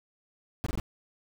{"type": "noise bursts", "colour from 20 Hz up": "brown", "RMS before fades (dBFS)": -30, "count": 4, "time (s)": [0.64, 0.799], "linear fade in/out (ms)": 0, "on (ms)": 24, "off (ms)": 21, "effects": []}